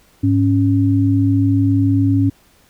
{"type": "tone pair together", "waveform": "sine", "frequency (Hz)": [103.83, 276.6], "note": ["G#2", "C#4"], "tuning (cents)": [0, -4], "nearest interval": "octave + perfect fourth", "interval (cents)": 1696, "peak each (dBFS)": -14, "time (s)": [0.23, 2.3], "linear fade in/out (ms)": 10, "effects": ["pink hiss -53 dBFS RMS until 2.69 s"]}